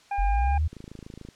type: harmonic tone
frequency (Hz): 805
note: G5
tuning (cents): +46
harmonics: 1 / 2 / 3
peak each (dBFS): -26 / -41 / -40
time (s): 0.11-0.58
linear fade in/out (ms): 5
type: linear sweep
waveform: sine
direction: up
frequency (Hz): 40.52 to 82.5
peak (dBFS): -21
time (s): 0.18-0.68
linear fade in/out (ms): 10
type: click train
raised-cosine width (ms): 3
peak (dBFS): -28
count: 16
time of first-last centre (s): 0.73-1.288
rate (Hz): 26.9
effects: white hiss -56 dBFS RMS until 1.35 s + low-pass 6000 Hz 12 dB/octave

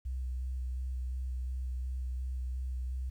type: tone with vibrato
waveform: sine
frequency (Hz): 63.5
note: B1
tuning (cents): +49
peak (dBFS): -33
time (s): 0.05-3.1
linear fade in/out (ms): 10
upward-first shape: square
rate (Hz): 2.8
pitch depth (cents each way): 16
effects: 11-bit

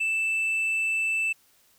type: tone with tanh clipping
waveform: sine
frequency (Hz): 2645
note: E7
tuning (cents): +5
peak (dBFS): -24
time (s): 0-1.33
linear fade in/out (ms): 10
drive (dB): 3
effects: white hiss -62 dBFS RMS until 1.78 s

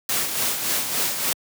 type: noise with tremolo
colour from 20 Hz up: white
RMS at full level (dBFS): -22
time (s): 0.09-1.33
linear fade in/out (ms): 2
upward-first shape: sine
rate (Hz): 3.5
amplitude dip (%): 50
effects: high-pass 100 Hz 12 dB/octave

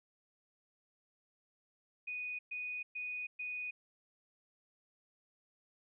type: tone bursts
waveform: sine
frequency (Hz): 2480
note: D#7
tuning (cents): -6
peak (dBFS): -38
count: 4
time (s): 2.07-3.71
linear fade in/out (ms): 10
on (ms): 320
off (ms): 120
effects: none

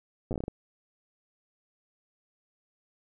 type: slowing click train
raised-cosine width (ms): 2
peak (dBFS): -20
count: 9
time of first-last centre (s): 0.31-0.481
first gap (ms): 8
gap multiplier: 1.27
effects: none

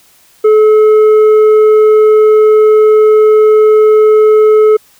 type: tone with tanh clipping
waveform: triangle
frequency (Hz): 430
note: A4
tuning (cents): -40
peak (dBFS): -4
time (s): 0.44-4.77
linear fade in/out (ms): 10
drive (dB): 10
effects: white hiss -46 dBFS RMS until 4.99 s

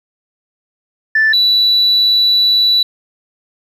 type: tone pair in turn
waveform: sine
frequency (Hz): 1760 / 3951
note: A6 / B7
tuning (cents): 0 / 0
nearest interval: octave + major second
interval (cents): 1400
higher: second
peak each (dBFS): -7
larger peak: neither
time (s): 1.15-1.33 / 1.33-2.83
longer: second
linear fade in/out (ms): 5
effects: tanh soft clip ceiling -5 dBFS + 8-bit

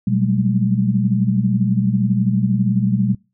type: tone cluster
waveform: sine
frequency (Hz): 122.5 / 183.5 / 195.7 / 213.8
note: B2 / F#3 / G3 / A3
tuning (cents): -14 / -14 / -3 / -49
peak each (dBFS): -19 / -21 / -18 / -23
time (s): 0.07-3.15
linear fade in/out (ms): 5
effects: noise-tail reverb RT60 0.3 s tail -26 dB re dry

